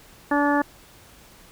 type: harmonic tone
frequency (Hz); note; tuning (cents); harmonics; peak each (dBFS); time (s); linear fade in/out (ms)
288.8; D4; -29; 1 / 2 / 3 / 4 / 5 / 6; -21 / -26 / -24 / -28 / -31 / -27; 0.31-0.62; 5
effects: pink hiss -50 dBFS RMS until 1.51 s